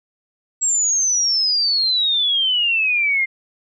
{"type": "exponential sweep", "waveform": "sine", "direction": "down", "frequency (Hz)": [7680, 2093], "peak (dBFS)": -15, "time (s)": [0.61, 3.26], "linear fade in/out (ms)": 20, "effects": []}